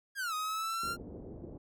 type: linear two-way sweep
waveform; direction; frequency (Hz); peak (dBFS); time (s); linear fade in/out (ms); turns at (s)
45% pulse; down then up; 1661.2 to 1244.5 to 1395; -33; 0.15-0.97; 50; 0.34
type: low-pass noise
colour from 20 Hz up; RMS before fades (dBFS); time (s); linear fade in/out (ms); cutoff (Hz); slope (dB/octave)
white; -46; 0.83-1.58; 5; 450; 24
effects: none